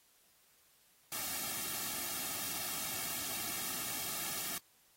white noise with comb filter, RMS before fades -39 dBFS, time 1.12-4.58 s, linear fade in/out 2 ms, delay 2 ms, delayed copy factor -0.7, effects white hiss -68 dBFS RMS until 4.96 s + AAC 48 kbps

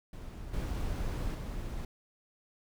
brown noise with level steps, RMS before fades -43 / -34 / -38 dBFS, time 0.13-1.85 s, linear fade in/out 2 ms, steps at 0.53 / 1.34 s, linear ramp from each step 10 ms, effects none

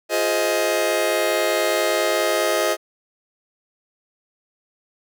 sawtooth chord, F minor seventh, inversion none, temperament just, 349.2 / 419.1 / 523.8 / 628.6 Hz, F4 / Ab4 / C5 / Eb5, 0 / +16 / +2 / +18 cents, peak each -22 / -21 / -21 / -17 dBFS, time 0.09-2.77 s, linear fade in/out 50 ms, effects none

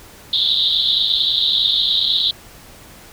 white band-pass noise, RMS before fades -17 dBFS, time 0.33-2.31 s, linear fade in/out 2 ms, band 3400 to 4000 Hz, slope 96 dB/octave, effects pink hiss -42 dBFS RMS until 3.12 s

